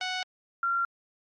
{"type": "tone pair in turn", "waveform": ["10% pulse", "sine"], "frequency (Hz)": [740, 1376.9], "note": ["F#5", "F6"], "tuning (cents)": [0, -25], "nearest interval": "major seventh", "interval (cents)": 1075, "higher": "second", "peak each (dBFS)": [-21, -24], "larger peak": "first", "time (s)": [[0.01, 0.23], [0.63, 0.85]], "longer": "neither", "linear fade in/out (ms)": 2, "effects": ["MP3 32 kbps"]}